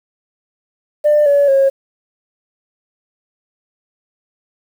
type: tone with pitch steps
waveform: sine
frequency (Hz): 596 / 569.4 / 544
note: D5 / C#5 / C#5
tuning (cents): +25 / +46 / -33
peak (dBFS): -7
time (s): 1.04-1.7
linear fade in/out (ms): 20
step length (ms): 220
effects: tanh soft clip ceiling -5 dBFS + 7-bit